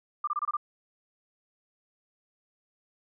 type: tone bursts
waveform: sine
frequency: 1193 Hz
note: D6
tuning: 27 cents sharp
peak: -26 dBFS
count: 6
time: 0.24-0.569 s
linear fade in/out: 5 ms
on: 34 ms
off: 25 ms
effects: none